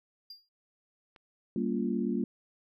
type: tone with exponential decay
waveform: triangle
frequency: 4798 Hz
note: D8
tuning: 36 cents sharp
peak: -40 dBFS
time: 0.3-0.49 s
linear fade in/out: 5 ms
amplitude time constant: 40 ms
type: click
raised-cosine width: 0.3 ms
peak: -38 dBFS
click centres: 1.162 s
type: chord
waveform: sine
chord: G half-diminished seventh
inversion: none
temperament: equal with one note detuned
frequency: 196 / 233.1 / 282 / 349.2 Hz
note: G3 / Bb3 / Db4 / F4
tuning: 0 / 0 / +30 / 0 cents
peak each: -33 / -31 / -36 / -35 dBFS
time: 1.56-2.24 s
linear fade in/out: 2 ms
effects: none